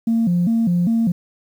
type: tone with vibrato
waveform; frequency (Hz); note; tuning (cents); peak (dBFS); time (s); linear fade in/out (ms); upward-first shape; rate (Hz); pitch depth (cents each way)
sine; 200; G3; +35; -13; 0.07-1.12; 5; square; 2.5; 230
effects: tanh soft clip ceiling -11 dBFS + 8-bit